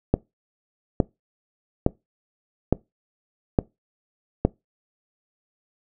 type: click train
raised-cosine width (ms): 2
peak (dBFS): -3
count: 6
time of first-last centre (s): 0.14-4.45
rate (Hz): 1.16
effects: noise-tail reverb RT60 0.2 s tail -22 dB re dry